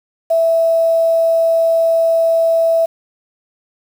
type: tone with quantisation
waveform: sine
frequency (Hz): 659.3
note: E5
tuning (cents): 0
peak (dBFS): -10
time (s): 0.3-2.86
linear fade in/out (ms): 10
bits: 6
effects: none